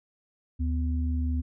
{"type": "tone pair together", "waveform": "sine", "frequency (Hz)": [75.1, 250.6], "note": ["D2", "B3"], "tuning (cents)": [39, 25], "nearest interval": "octave + major sixth", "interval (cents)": 2086, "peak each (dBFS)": [-25, -33], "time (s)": [0.59, 1.42], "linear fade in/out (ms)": 20, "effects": []}